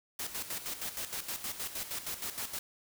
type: noise with tremolo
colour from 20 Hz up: white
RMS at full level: -37 dBFS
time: 0.19-2.59 s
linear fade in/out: 5 ms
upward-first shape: square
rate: 6.4 Hz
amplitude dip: 65%
effects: none